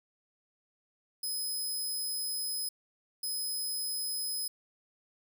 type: tone bursts at uneven times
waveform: 15% pulse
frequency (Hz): 5070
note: D#8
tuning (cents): +32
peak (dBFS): -27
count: 2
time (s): 1.23-2.69 / 3.23-4.48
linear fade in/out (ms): 5
effects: none